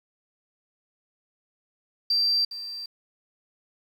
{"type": "tone with echo", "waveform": "sine", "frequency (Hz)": 4698, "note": "D8", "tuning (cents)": 0, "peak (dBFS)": -19, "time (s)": [2.1, 2.45], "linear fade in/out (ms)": 5, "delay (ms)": 410, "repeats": 1, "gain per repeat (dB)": -14, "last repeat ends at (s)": 2.86, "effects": ["tanh soft clip ceiling -15 dBFS", "9-bit"]}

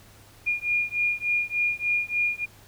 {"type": "beating tone pair", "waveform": "sine", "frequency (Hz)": [2423, 2426.4], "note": ["D#7", "D#7"], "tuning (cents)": [-47, -44], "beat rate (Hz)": 3.4, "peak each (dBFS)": -26, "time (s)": [0.46, 2.46], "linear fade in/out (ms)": 20, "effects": ["added 102 Hz sine -55 dBFS peak until 2.67 s", "pink hiss -53 dBFS RMS until 2.67 s"]}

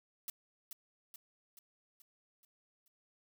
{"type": "noise with echo", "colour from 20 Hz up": "blue", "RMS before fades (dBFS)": -41, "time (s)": [0.28, 0.3], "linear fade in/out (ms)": 2, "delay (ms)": 430, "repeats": 6, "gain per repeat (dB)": -5, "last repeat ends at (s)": 2.88, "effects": []}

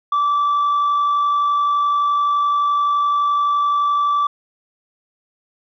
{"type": "tone with amplitude modulation", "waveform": "sine", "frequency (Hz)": 1161, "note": "D6", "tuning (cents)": -20, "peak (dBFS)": -11, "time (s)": [0.12, 4.27], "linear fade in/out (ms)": 5, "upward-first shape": "sine", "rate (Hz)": 51.7, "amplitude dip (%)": 25, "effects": ["tanh soft clip ceiling -13 dBFS"]}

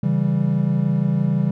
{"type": "chord", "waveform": "triangle", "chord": "C# diminished", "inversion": "none", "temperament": "equal", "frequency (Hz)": [138.59, 164.81, 196], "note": ["C#3", "E3", "G3"], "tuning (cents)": [0, 0, 0], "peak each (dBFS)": -19, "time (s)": [0.03, 1.51], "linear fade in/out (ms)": 5, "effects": []}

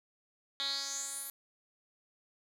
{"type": "tone with band-pass filter sweep", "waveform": "10% pulse", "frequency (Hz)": 276.7, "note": "C#4", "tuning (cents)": -3, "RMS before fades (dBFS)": -38, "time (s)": [0.6, 1.3], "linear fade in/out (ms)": 0, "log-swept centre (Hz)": [3500, 12000], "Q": 4.9, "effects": []}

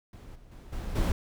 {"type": "noise with level steps", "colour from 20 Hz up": "brown", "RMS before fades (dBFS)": [-45, -53, -46, -35, -25], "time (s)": [0.13, 1.12], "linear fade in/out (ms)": 2, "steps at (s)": [0.35, 0.51, 0.72, 0.95], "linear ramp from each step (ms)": 10, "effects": []}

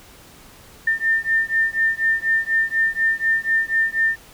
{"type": "beating tone pair", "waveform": "sine", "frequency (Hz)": [1800, 1804.1], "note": ["A6", "A6"], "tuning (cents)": [39, 43], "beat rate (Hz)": 4.1, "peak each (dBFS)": -20, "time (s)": [0.87, 4.16], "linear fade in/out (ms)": 5, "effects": ["pink hiss -46 dBFS RMS until 4.33 s"]}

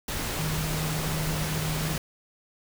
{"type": "tone in noise", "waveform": "sine", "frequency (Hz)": 155.8, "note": "D#3", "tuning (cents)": 3, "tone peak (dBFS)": -29, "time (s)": [0.39, 1.97], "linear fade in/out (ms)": 2, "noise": "pink", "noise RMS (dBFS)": -31, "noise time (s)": [0.08, 1.98], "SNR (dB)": -1, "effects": []}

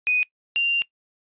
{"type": "tone pair in turn", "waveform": "sine", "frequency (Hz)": [2489, 2779], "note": ["D#7", "F7"], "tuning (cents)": [0, -9], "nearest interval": "major second", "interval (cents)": 191, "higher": "second", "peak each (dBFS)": [-18, -18], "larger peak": "neither", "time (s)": [[0.07, 0.23], [0.56, 0.82]], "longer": "second", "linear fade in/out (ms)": 0, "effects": ["noise-tail reverb RT60 0.1 s tail -22 dB re dry", "resampled to 8000 Hz"]}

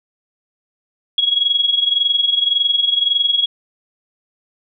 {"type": "tone with amplitude modulation", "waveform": "sine", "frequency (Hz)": 3322, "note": "G#7", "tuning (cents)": 0, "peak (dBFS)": -10, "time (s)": [1.18, 3.46], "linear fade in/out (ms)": 2, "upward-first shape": "sine", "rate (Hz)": 21.8, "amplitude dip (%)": 75, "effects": []}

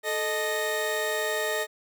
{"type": "tone cluster", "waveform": "35% pulse", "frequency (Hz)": [436.5, 619, 1857], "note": ["A4", "D#5", "A#6"], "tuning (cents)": [-14, -9, -7], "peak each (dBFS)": -29, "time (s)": [0.03, 1.67], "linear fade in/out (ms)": 50, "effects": []}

